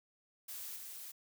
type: noise with level steps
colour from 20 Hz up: blue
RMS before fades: -45 / -48 dBFS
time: 0.48-1.12 s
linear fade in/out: 10 ms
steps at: 0.76 s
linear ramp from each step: 5 ms
effects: none